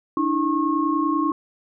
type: tone cluster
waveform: sine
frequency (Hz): 293.5 / 323.7 / 1086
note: D4 / E4 / C#6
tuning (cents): -1 / -31 / -36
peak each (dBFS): -23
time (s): 0.17-1.32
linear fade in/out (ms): 2
effects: none